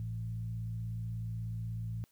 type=tone with frequency modulation; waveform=sine; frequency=112.1 Hz; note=A2; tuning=33 cents sharp; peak=-35 dBFS; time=0-2.04 s; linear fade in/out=0 ms; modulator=56.4 Hz; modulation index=0.58; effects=white hiss -71 dBFS RMS until 2.11 s